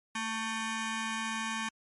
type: ring-modulated tone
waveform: 15% pulse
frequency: 668 Hz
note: E5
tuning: 23 cents sharp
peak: -23 dBFS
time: 0.15-1.69 s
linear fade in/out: 5 ms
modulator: 444 Hz
effects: low-pass 11000 Hz 12 dB/octave + MP3 48 kbps